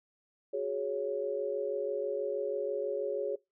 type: chord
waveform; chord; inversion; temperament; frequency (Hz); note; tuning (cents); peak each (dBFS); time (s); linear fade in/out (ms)
sine; F# suspended second; none; just; 370 / 416.2 / 555; F#4 / G#4 / C#5; 0 / +4 / +2; -38 / -34 / -34; 0.53-3.36; 10
effects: noise-tail reverb RT60 0.2 s tail -22 dB re dry